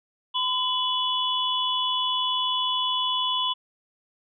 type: tone cluster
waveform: sine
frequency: 1016 / 2980 / 3413 Hz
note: B5 / F#7 / G#7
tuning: +49 / +12 / +47 cents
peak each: -27 dBFS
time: 0.34-3.54 s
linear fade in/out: 20 ms
effects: none